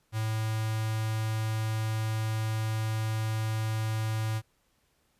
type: tone with notch filter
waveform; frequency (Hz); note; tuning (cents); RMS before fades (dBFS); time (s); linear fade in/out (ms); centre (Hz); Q
square; 110; A2; 0; -30; 0.12-4.42; 50; 400; 1
effects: pink hiss -71 dBFS RMS until 5.19 s + resampled to 32000 Hz